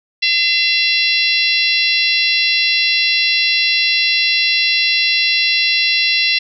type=harmonic tone; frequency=680 Hz; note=F5; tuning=46 cents flat; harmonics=3 / 4 / 5 / 6 / 7 / 8; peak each=-20 / -16 / -21 / -18 / -22 / -24 dBFS; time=0.22-6.39 s; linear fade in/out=10 ms; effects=none